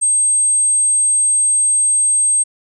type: tone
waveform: sine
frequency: 8400 Hz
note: C9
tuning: 6 cents sharp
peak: -11 dBFS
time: 0.01-2.44 s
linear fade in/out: 20 ms
effects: none